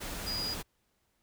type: tone in noise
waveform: sine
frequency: 4894 Hz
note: D#8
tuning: 29 cents flat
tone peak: -33 dBFS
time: 0.26-0.55 s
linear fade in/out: 20 ms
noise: pink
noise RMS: -39 dBFS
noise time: 0-0.63 s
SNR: +3 dB
effects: pink hiss -75 dBFS RMS until 1.22 s